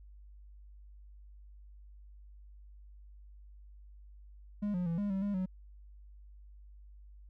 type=tone with pitch steps; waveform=triangle; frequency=206.2 / 178.7 / 167.4 / 204.1 / 192.7 / 203 / 185.9 Hz; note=G#3 / F3 / E3 / G#3 / G3 / G#3 / F#3; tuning=-12 / +40 / +27 / -30 / -29 / -39 / +8 cents; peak=-29 dBFS; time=4.62-5.46 s; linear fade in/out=10 ms; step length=120 ms; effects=added 50 Hz sine -51 dBFS peak until 7.29 s